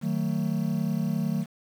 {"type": "chord", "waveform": "triangle", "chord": "D# diminished", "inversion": "none", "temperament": "just", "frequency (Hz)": [155.56, 186.68, 224], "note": ["D#3", "F#3", "A3"], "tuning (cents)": [0, 16, 31], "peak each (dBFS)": -27, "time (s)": [0.01, 1.46], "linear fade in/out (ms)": 50, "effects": ["8-bit"]}